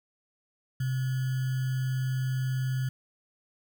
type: tone with sample-and-hold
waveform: sine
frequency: 129.9 Hz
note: C3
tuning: 12 cents flat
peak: -26 dBFS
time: 0.8-2.89 s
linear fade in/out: 5 ms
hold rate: 1575 Hz
effects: none